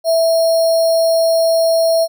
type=tone with sample-and-hold; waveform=sine; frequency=658 Hz; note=E5; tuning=3 cents flat; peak=-10 dBFS; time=0.04-2.08 s; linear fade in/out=50 ms; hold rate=4900 Hz; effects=none